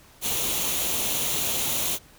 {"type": "noise with comb filter", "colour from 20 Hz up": "white", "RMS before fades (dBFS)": -26, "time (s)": [0.21, 1.99], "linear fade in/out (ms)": 50, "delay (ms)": 0.3, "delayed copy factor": 0.55, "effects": ["pink hiss -53 dBFS RMS until 2.18 s"]}